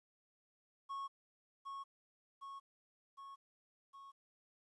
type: tone with echo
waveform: triangle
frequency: 1100 Hz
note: C#6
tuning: 14 cents flat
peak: -39 dBFS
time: 0.89-1.08 s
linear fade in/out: 20 ms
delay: 760 ms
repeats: 4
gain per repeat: -3 dB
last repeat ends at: 4.12 s
effects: resampled to 24000 Hz + 13-bit